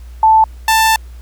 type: tone pair in turn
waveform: sine / sawtooth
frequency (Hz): 880 / 886.6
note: A5 / A5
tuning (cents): 0 / +13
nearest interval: unison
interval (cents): 13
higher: second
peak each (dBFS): -5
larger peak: neither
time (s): 0.23-0.44 / 0.68-0.96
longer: second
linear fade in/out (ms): 2
effects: added 60 Hz sine -30 dBFS peak until 1.21 s + pink hiss -49 dBFS RMS until 1.21 s